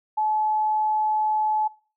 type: tone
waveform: sine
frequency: 859 Hz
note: A5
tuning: 42 cents flat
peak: -20 dBFS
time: 0.17-1.68 s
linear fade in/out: 10 ms
effects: noise-tail reverb RT60 0.4 s tail -23 dB re dry